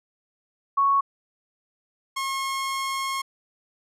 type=tone pair in turn; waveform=sine / sawtooth; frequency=1108.7 / 1080.9 Hz; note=C#6 / C#6; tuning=0 / -44 cents; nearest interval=unison; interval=44 cents; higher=first; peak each=-17 / -22 dBFS; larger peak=first; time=0.77-1.01 / 2.16-3.22 s; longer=second; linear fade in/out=10 ms; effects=low-pass 12000 Hz 12 dB/octave